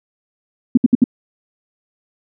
sine tone bursts, 246.9 Hz, B3, in tune, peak -5 dBFS, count 4, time 0.75-1.041 s, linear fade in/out 5 ms, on 24 ms, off 65 ms, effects none

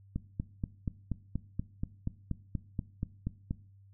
click train, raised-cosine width 5 ms, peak -20 dBFS, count 15, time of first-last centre 0.16-3.509 s, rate 4.18 Hz, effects noise-tail reverb RT60 0.5 s tail -19 dB re dry + added 98 Hz sine -55 dBFS peak until 3.93 s

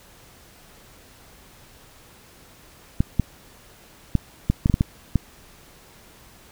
clicks, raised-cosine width 5 ms, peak -5 dBFS, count 9, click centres 3.005 / 3.197 / 4.153 / 4.5 / 4.659 / 4.698 / 4.741 / 4.809 / 5.157 s, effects pink hiss -50 dBFS RMS until 6.51 s

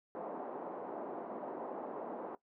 white band-pass noise, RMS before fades -43 dBFS, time 0.15-2.35 s, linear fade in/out 0 ms, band 240 to 840 Hz, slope 24 dB/octave, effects noise-tail reverb RT60 0.1 s tail -17 dB re dry

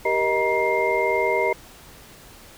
sine tone cluster, 391.5 / 472.9 / 626 / 947 / 2108 Hz, G4 / A#4 / D#5 / A#5 / C7, -2 / +25 / +10 / +27 / +12 cents, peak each -25 dBFS, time 0.05-1.53 s, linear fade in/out 5 ms, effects pink hiss -46 dBFS RMS until 2.57 s

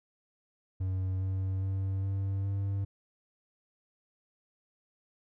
triangle tone with pitch steps, 93.8 / 95 / 96.21 / 97.44 / 98.69 Hz, F#2 / F#2 / G2 / G2 / G2, +24 / +46 / -32 / -10 / +12 cents, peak -27 dBFS, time 0.8-2.85 s, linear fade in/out 10 ms, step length 410 ms, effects none

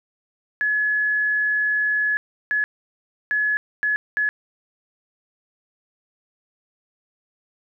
sine tone bursts at uneven times, 1700 Hz, G#6, 40 cents sharp, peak -18 dBFS, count 5, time 0.61-2.17 / 2.51-2.64 / 3.31-3.57 / 3.83-3.96 / 4.17-4.29 s, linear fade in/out 0 ms, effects none

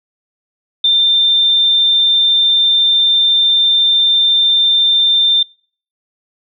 sine tone, 3586 Hz, A7, 32 cents sharp, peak -8 dBFS, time 0.84-5.43 s, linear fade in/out 5 ms, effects noise-tail reverb RT60 0.5 s tail -26 dB re dry

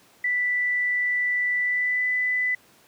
sine tone with pitch glide, 1975.5 to 1997.3 Hz, B6 to B6, 0 to +19 cents, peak -21 dBFS, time 0.24-2.55 s, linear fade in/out 5 ms, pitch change +19 cents, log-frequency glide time 1.59-2.06 s, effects pink hiss -56 dBFS RMS until 2.87 s + high-pass 150 Hz 12 dB/octave

